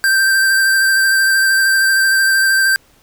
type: tone with vibrato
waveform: square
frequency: 1568 Hz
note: G6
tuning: in tune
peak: -11 dBFS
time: 0.04-2.76 s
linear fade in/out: 0 ms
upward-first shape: triangle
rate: 13 Hz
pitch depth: 21 cents each way
effects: pink hiss -52 dBFS RMS until 3.02 s